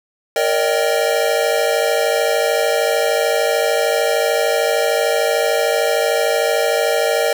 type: chord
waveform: square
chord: Eb dominant seventh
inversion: second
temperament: equal with one note detuned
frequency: 466.2 / 569 / 622.3 / 784 Hz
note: Bb4 / Db5 / Eb5 / G5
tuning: 0 / +45 / 0 / 0 cents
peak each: -20 / -21 / -20 / -24 dBFS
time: 0.36-7.33 s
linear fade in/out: 2 ms
effects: none